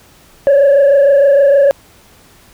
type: tone with frequency modulation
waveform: sine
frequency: 560 Hz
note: C#5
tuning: 18 cents sharp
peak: -3 dBFS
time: 0.47-1.71 s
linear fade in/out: 0 ms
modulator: 26.5 Hz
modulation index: 0.69
effects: tanh soft clip ceiling -4 dBFS + pink hiss -45 dBFS RMS until 2.53 s